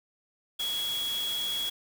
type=tone in noise; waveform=sine; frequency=3338 Hz; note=G#7; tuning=8 cents sharp; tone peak=-29 dBFS; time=0.59-1.7 s; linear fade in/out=10 ms; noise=white; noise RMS=-39 dBFS; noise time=0.59-1.7 s; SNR=+7 dB; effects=none